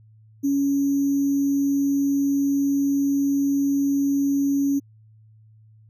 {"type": "tone with sample-and-hold", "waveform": "sine", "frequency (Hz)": 279.8, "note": "C#4", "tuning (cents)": 16, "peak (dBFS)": -18, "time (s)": [0.43, 4.8], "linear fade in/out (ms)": 20, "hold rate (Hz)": 6300, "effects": ["added 109 Hz sine -49 dBFS peak until 5.89 s"]}